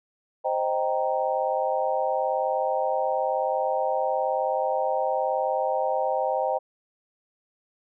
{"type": "chord", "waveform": "sine", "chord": "C minor seventh", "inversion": "none", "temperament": "equal", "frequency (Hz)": [523.3, 622.3, 784, 932.3], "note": ["C5", "Eb5", "G5", "Bb5"], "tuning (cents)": [0, 0, 0, 0], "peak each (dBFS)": [-27, -28, -27, -31], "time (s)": [0.44, 6.59], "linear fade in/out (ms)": 20, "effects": []}